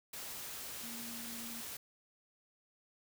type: tone in noise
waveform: sine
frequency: 233.1 Hz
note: A#3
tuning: in tune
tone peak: -48 dBFS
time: 0.83-1.61 s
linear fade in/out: 5 ms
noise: white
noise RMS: -45 dBFS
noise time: 0.13-1.77 s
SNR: -6 dB
effects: none